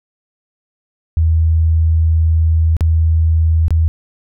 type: tone with dropouts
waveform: sine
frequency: 80.8 Hz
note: E2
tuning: 34 cents flat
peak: -9 dBFS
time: 1.17-3.88 s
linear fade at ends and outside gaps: 0 ms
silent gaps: 2.767-2.808 / 3.682-3.706 s
effects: none